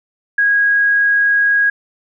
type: tone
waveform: sine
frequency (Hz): 1646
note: G#6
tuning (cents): -16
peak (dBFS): -10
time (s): 0.38-1.7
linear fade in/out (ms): 5
effects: none